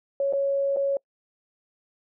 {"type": "tone with dropouts", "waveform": "sine", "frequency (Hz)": 554.4, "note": "C#5", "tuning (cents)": 0, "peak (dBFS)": -21, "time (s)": [0.2, 0.97], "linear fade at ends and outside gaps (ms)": 2, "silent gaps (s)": [[0.326, 0.334], [0.763, 0.769]], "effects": ["noise-tail reverb RT60 0.1 s tail -26 dB re dry"]}